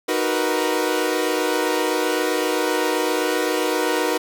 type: chord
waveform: sawtooth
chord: B major seventh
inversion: first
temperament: equal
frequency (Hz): 311.1 / 370 / 466.2 / 493.9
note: D#4 / F#4 / A#4 / B4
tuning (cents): 0 / 0 / 0 / 0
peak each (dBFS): -21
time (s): 0.08-4.18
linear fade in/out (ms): 10
effects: none